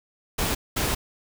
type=noise bursts at uneven times; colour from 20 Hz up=pink; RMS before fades=-25 dBFS; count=2; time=0.38-0.55 / 0.76-0.95 s; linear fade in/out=10 ms; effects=none